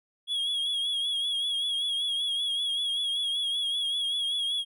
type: tone with vibrato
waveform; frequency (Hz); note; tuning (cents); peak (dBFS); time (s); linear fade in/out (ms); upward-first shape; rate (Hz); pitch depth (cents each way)
triangle; 3322; G#7; 0; -25; 0.27-4.65; 50; triangle; 5.2; 60
effects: none